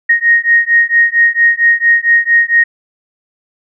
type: beating tone pair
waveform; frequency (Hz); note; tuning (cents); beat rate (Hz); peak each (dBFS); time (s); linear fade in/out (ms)
sine; 1864.7 / 1869.1; A#6 / A#6; 0 / +4; 4.4; -10; 0.09-2.64; 10
effects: none